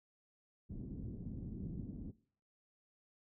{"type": "low-pass noise", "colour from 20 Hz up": "white", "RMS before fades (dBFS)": -45, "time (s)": [0.69, 2.12], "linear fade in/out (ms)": 20, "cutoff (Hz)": 250, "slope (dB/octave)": 24, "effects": ["noise-tail reverb RT60 0.5 s tail -20 dB re dry"]}